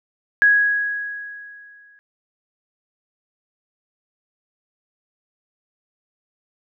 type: tone with exponential decay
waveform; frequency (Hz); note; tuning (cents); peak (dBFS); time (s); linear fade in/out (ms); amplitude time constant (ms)
sine; 1661.2; G#6; 0; -9; 0.42-1.99; 0; 340
effects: none